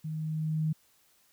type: tone with level ramp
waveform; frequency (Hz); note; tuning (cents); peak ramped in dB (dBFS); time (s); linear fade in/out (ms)
sine; 156.5; D#3; +10; -33 to -25; 0.04-0.73; 10
effects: white hiss -66 dBFS RMS until 1.32 s